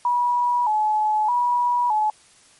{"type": "tone with vibrato", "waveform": "sine", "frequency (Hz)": 911, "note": "A#5", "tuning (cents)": -40, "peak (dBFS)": -17, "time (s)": [0.05, 2.1], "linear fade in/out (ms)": 2, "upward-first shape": "square", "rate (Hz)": 0.81, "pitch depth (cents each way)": 110, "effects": ["white hiss -53 dBFS RMS until 2.59 s", "MP3 48 kbps"]}